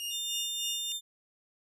sawtooth tone with tremolo, 2839 Hz, F7, 28 cents sharp, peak -30 dBFS, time 0-0.92 s, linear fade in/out 0 ms, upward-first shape sine, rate 3.3 Hz, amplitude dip 80%
sawtooth tone, 3600 Hz, A7, 39 cents sharp, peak -30 dBFS, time 0.1-1.01 s, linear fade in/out 50 ms
effects resampled to 32000 Hz

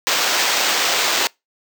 white noise with sample-and-hold, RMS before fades -18 dBFS, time 0.07-1.27 s, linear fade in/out 0 ms, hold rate 11025 Hz, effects noise-tail reverb RT60 0.2 s tail -25 dB re dry + high-pass 400 Hz 12 dB/octave

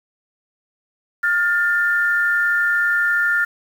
sine tone pair together, 1415.2 / 1783 Hz, F6 / A6, +23 / +22 cents, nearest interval major third, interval 399 cents, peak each -17 / -19 dBFS, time 1.23-3.45 s, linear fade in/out 10 ms, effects 7-bit

